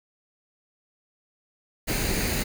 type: noise with comb filter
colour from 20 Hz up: pink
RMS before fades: -26 dBFS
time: 1.87-2.44 s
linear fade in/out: 20 ms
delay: 0.45 ms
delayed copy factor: +0.5
effects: none